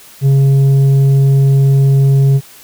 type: tone with tanh clipping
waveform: sine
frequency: 137 Hz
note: C#3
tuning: 20 cents flat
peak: -7 dBFS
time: 0.21-2.41 s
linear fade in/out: 50 ms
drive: 5 dB
effects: white hiss -39 dBFS RMS until 2.63 s